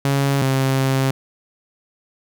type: tone pair in turn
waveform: sawtooth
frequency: 138.59 / 133.79 Hz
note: C#3 / C3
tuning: 0 / +39 cents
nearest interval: minor second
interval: 61 cents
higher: first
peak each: -12 dBFS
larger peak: neither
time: 0.05-0.42 / 0.42-1.11 s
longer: second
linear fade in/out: 2 ms
effects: none